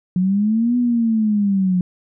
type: linear two-way sweep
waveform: sine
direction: up then down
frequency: 178.1 to 246.9 to 178.1 Hz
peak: -14 dBFS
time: 0.16-1.81 s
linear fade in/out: 2 ms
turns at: 0.77 s
effects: none